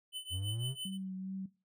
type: tone with tremolo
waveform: square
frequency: 3022 Hz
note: F#7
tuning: 36 cents sharp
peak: -36 dBFS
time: 0.12-0.98 s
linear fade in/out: 50 ms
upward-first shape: triangle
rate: 6 Hz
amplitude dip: 95%
type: exponential sweep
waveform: triangle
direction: up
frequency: 87.3 to 138.59 Hz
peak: -33 dBFS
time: 0.3-0.76 s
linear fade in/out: 50 ms
type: tone with vibrato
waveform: sine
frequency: 189.6 Hz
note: F#3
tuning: 43 cents sharp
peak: -38 dBFS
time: 0.85-1.46 s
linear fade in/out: 5 ms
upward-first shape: triangle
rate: 2.5 Hz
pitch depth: 23 cents each way
effects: noise-tail reverb RT60 0.3 s tail -18 dB re dry